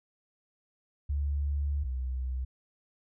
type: tone pair in turn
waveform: sine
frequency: 71.6 / 63.97 Hz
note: D2 / C2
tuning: -43 / -38 cents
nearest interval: major second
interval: 195 cents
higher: first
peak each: -27 / -30 dBFS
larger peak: first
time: 1.09-1.84 / 1.84-2.45 s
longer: first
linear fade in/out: 10 ms
effects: none